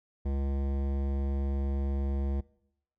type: tone with hard clipping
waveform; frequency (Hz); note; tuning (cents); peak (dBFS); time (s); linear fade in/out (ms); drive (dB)
sine; 68.9; C#2; -10; -30; 0.25-2.41; 10; 16
effects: noise-tail reverb RT60 0.8 s tail -22 dB re dry